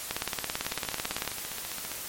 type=two click trains; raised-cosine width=0.2 ms; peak=-18 / -11 dBFS; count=20 / 22; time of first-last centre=0.65-1.917 / 0.11-1.277 s; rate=15 / 18 Hz; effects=white hiss -38 dBFS RMS until 2.08 s + MP3 64 kbps

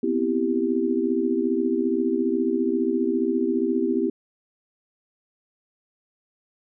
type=chord; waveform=sine; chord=C major seventh; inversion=third; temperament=equal; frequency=246.9 / 261.6 / 329.6 / 392 Hz; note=B3 / C4 / E4 / G4; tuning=0 / 0 / 0 / 0 cents; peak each=-26 / -27 / -25 / -25 dBFS; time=0.03-4.1 s; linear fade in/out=5 ms; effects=none

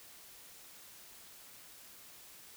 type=silence; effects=white hiss -55 dBFS RMS until 2.56 s

